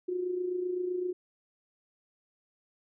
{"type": "tone with amplitude modulation", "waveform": "sine", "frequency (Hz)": 361.5, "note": "F#4", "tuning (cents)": -40, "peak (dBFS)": -27, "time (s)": [0.08, 1.13], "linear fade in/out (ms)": 10, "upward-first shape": "sine", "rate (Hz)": 27.8, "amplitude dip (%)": 55, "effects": []}